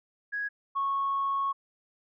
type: tone pair in turn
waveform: sine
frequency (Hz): 1661.2 / 1101.4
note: G#6 / C#6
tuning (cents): 0 / -11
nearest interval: perfect fifth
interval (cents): 711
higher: first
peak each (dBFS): -29 / -25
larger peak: second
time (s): 0.32-0.49 / 0.75-1.53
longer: second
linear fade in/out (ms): 20
effects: tanh soft clip ceiling -21 dBFS